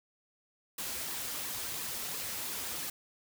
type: noise with flanger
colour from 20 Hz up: white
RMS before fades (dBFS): -38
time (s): 0.78-2.9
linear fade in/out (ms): 5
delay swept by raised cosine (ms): 1.3 to 7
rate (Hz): 2.9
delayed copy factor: -0.6
effects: none